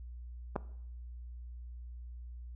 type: clicks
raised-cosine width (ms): 1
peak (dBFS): -28 / -18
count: 2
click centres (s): 0.557 / 0.562
effects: noise-tail reverb RT60 0.7 s tail -18 dB re dry + added 60 Hz sine -43 dBFS peak until 2.55 s